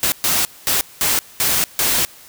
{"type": "noise bursts at uneven times", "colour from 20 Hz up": "white", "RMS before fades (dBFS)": -17, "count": 6, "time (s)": [[0.03, 0.12], [0.24, 0.45], [0.67, 0.81], [1.01, 1.19], [1.4, 1.64], [1.79, 2.05]], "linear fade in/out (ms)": 0, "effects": ["white hiss -43 dBFS RMS until 2.28 s"]}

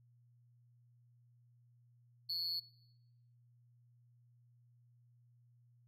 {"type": "tone with amplitude modulation", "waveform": "triangle", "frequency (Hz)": 4399, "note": "C#8", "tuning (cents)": -14, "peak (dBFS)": -31, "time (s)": [2.29, 2.6], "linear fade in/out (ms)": 10, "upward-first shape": "sine", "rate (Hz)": 170, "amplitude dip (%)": 90, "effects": ["noise-tail reverb RT60 0.9 s tail -19 dB re dry", "added 120 Hz sine -65 dBFS peak until 5.87 s"]}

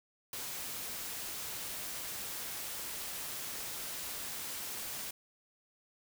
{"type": "noise with ADSR envelope", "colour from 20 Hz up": "white", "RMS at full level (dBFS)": -38, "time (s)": [0.33, 5.11], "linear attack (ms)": 5, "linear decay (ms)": 5, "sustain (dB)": -3, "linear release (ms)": 5, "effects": []}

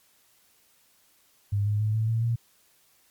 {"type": "tone with pitch steps", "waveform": "sine", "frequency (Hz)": [101.6, 104.46, 107.39, 110.41, 113.52, 116.71], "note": ["G#2", "G#2", "A2", "A2", "A#2", "A#2"], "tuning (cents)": [-38, 11, -42, 6, -45, 3], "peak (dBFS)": -22, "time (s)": [1.52, 2.36], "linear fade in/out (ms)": 10, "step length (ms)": 140, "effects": ["white hiss -63 dBFS RMS until 3.1 s", "MP3 96 kbps"]}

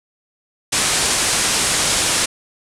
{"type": "low-pass noise", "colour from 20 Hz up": "white", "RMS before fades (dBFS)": -18, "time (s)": [0.72, 2.26], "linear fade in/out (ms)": 10, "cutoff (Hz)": 10000, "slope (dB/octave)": 48, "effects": []}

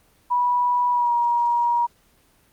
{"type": "tone with pitch glide", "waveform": "sine", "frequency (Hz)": [978, 951.3], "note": ["B5", "A#5"], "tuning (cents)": [-17, 35], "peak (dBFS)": -17, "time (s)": [0.3, 1.87], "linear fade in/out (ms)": 20, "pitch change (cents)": -48, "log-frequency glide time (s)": [0.9, 1.13], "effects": ["pink hiss -59 dBFS RMS until 2.52 s", "Opus 24 kbps"]}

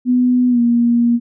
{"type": "tone with pitch glide", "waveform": "sine", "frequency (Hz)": [248.8, 236.9], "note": ["B3", "A#3"], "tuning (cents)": [13, 28], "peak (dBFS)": -10, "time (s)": [0.05, 1.2], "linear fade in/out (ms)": 50, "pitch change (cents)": -85, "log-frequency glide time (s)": [0.49, 0.6], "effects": []}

